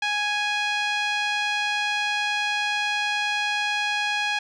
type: tone with low-pass filter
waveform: 5% pulse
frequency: 830.6 Hz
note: G#5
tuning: in tune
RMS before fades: -25 dBFS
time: 0.02-4.39 s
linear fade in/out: 5 ms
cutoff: 2700 Hz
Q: 1.2
effects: none